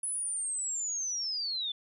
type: linear sweep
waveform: sine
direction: down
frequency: 10310 to 3462 Hz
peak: -31 dBFS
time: 0.03-1.72 s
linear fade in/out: 5 ms
effects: none